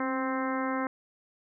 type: harmonic tone with a mistuned harmonic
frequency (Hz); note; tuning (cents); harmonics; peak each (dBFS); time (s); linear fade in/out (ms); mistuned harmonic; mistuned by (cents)
261.6; C4; 0; 1 / 2 / 3 / 4 / 5 / 6 / 7 / 8; -31 / -35 / -38 / -35 / -38 / -40 / -42 / -43; 0-0.87; 2; 1; +30
effects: none